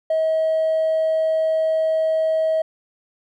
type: tone with hard clipping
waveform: sine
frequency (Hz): 638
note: D#5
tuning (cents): +43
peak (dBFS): -17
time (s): 0.1-2.62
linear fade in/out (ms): 5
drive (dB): 1
effects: none